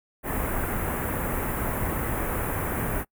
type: band-stop noise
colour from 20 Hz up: pink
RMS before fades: -28 dBFS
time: 0.23-3.05 s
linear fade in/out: 50 ms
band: 2000 to 11000 Hz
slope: 24 dB/octave
effects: noise-tail reverb RT60 0.1 s tail -24 dB re dry